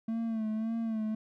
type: tone with vibrato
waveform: triangle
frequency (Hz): 222.6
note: A3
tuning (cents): +20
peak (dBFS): -28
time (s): 0.08-1.15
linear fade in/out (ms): 5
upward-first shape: sine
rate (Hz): 1.8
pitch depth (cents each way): 51
effects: none